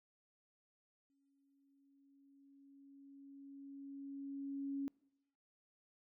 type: tone with exponential growth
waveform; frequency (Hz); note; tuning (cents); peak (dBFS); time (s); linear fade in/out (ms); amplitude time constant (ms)
sine; 277.2; C#4; 0; -37; 1.1-4.88; 0; 820
effects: noise-tail reverb RT60 0.9 s tail -26 dB re dry